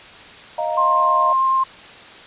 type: chord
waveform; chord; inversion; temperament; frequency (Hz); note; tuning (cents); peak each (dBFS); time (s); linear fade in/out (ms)
sine; Eb suspended second; none; equal; 622.3 / 698.5 / 932.3; Eb5 / F5 / Bb5; 0 / 0 / 0; -23 / -24 / -25; 0.58-1.33; 5
type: tone with vibrato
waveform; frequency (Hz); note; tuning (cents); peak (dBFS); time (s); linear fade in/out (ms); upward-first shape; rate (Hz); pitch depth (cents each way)
sine; 1058; C6; +19; -14; 0.77-1.64; 10; triangle; 9.4; 8
effects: white hiss -40 dBFS RMS until 2.26 s + resampled to 8000 Hz